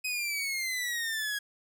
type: exponential sweep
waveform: sawtooth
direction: down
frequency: 2531 to 1646 Hz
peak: -27 dBFS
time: 0.04-1.39 s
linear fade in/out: 10 ms
effects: none